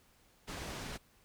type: low-pass noise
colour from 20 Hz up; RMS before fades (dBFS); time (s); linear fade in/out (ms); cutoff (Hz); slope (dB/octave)
pink; -43; 0.47-0.98; 20; 7500; 12
effects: pink hiss -67 dBFS RMS until 1.24 s